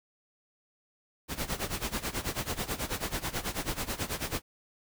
pink noise with tremolo, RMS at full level -31 dBFS, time 1.28-4.42 s, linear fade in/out 50 ms, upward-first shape sine, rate 9.2 Hz, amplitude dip 85%, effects none

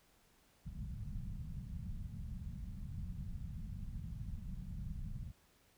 pink low-pass noise, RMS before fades -44 dBFS, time 0.65-5.32 s, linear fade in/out 20 ms, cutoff 200 Hz, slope 48 dB/octave, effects pink hiss -70 dBFS RMS until 5.77 s

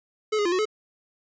square tone with pitch steps, 430.2 / 413.1 / 346.5 / 368.8 / 429.4 Hz, A4 / G#4 / F4 / F#4 / A4, -39 / -9 / -14 / -6 / -42 cents, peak -22 dBFS, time 0.32-0.655 s, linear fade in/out 10 ms, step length 67 ms, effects resampled to 16000 Hz

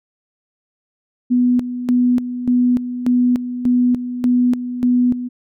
sine tone with tremolo, 246.9 Hz, B3, in tune, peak -11 dBFS, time 1.3-5.29 s, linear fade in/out 20 ms, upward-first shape square, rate 1.7 Hz, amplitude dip 70%, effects none

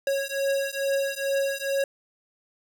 square beating tone pair, 549 / 551.3 Hz, C#5 / C#5, -17 / -10 cents, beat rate 2.3 Hz, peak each -28 dBFS, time 0.07-1.84 s, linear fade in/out 2 ms, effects none

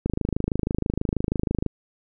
click train, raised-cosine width 3 ms, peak -10 dBFS, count 43, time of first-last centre 0.06-1.663 s, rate 26.2 Hz, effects none

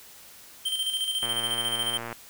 square tone with tremolo, 3136 Hz, G7, in tune, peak -25 dBFS, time 0.65-1.98 s, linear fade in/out 10 ms, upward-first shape square, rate 14 Hz, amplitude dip 50%
click train, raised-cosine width 0.5 ms, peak -20 dBFS, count 106, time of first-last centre 1.23-2.127 s, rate 117 Hz
effects white hiss -49 dBFS RMS until 2.29 s

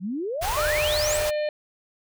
sine exponential sweep, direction up, 170 to 9100 Hz, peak -26 dBFS, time 0-1.2 s, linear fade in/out 50 ms
pink band-stop noise, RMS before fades -29 dBFS, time 0.41-1.31 s, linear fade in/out 20 ms, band 110 to 470 Hz, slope 24 dB/octave
harmonic tone, 602 Hz, D5, 43 cents sharp, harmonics 1 / 3 / 4 / 5 / 6 / 7, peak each -23 / -38 / -40 / -46 / -50 / -43 dBFS, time 0.57-1.49 s, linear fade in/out 2 ms
effects none

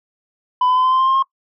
sine tone with pitch steps, 1000 / 1009.9 / 1019.8 / 1029.9 / 1040.1 / 1050.3 / 1060.7 / 1071.2 Hz, B5 / B5 / C6 / C6 / C6 / C6 / C6 / C6, +21 / +38 / -45 / -28 / -11 / +6 / +23 / +40 cents, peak -10 dBFS, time 0.61-1.226 s, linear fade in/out 5 ms, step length 77 ms, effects noise-tail reverb RT60 0.1 s tail -23 dB re dry + tanh soft clip ceiling -11 dBFS

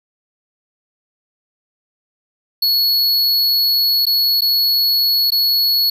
square tone with dropouts, 4372 Hz, C#8, 25 cents flat, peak -13 dBFS, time 2.62-5.9 s, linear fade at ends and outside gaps 5 ms, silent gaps 4.055-4.066 / 4.409-4.418 / 5.305-5.319 s, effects none

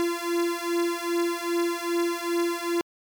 45% pulse beating tone pair, 341.7 / 344.2 Hz, F4 / F4, -38 / -25 cents, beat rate 2.5 Hz, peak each -27 dBFS, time 0-2.81 s, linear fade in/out 0 ms, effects MP3 96 kbps

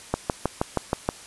click train, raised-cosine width 1 ms, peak -7 dBFS, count 7, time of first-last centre 0.14-1.089 s, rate 6.32 Hz, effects white hiss -44 dBFS RMS until 1.26 s + resampled to 24000 Hz

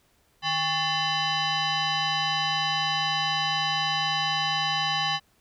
sine tone with frequency modulation, 1110 Hz, C#6, 2 cents sharp, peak -23 dBFS, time 0.42-5.2 s, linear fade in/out 50 ms, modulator 956 Hz, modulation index 3.4, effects pink hiss -65 dBFS RMS until 5.4 s

